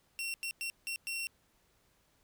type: tone bursts at uneven times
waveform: sawtooth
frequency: 2727 Hz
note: F7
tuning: 42 cents flat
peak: -32 dBFS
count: 5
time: 0.19-0.34 / 0.43-0.51 / 0.61-0.7 / 0.87-0.96 / 1.07-1.27 s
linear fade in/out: 0 ms
effects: pink hiss -71 dBFS RMS until 2.23 s